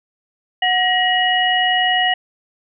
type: tone cluster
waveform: sine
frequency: 735 / 1897 / 2908 Hz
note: F#5 / A#6 / F#7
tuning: -12 / +30 / -31 cents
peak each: -18 dBFS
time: 0.62-2.14 s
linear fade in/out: 5 ms
effects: none